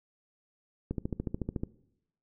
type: click train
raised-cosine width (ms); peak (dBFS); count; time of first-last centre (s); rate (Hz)
3; -19; 11; 0.91-1.635; 13.8
effects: noise-tail reverb RT60 0.8 s tail -20 dB re dry